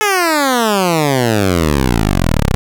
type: exponential sweep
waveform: 10% pulse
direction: down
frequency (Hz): 433.8 to 30.87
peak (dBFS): -3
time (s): 0.01-2.55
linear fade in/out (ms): 0
effects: none